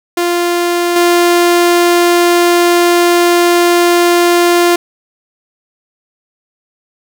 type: tone with level steps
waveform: sawtooth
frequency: 348.1 Hz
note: F4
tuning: 6 cents flat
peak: -7 / -3 dBFS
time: 0.17-4.76 s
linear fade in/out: 5 ms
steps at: 0.96 s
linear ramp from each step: 2 ms
effects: none